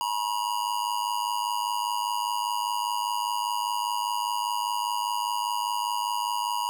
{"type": "tone with amplitude modulation", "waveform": "square", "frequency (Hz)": 961, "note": "B5", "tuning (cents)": -48, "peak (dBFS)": -23, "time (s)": [0.01, 6.69], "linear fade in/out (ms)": 0, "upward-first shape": "sine", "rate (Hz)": 105, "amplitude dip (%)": 85, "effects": []}